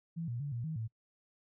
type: tone with pitch steps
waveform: sine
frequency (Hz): 166.1 / 119.2 / 143.6 / 118.5 / 158.5 / 111.8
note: E3 / A#2 / D3 / A#2 / D#3 / A2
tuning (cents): +13 / +39 / -39 / +29 / +32 / +28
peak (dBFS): -35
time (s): 0.16-0.88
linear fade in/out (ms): 20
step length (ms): 120
effects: noise-tail reverb RT60 0.1 s tail -26 dB re dry